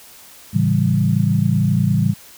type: chord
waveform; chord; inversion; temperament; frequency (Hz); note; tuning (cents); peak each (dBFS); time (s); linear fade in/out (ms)
sine; A dominant seventh; none; equal with one note detuned; 110 / 138.03 / 164.81 / 196; A2 / C#3 / E3 / G3; 0 / -7 / 0 / 0; -19; 0.53-2.14; 20
effects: white hiss -43 dBFS RMS until 2.37 s